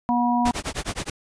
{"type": "harmonic tone", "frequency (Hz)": 241.6, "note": "B3", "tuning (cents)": -38, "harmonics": [1, 3, 4], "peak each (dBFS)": [-21, -24, -23], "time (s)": [0.09, 0.51], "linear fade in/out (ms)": 0}
{"type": "noise with tremolo", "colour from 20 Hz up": "pink", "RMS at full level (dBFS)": -26, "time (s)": [0.45, 1.1], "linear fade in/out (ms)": 5, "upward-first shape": "sine", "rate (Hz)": 9.6, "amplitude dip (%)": 100}
{"effects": ["resampled to 22050 Hz"]}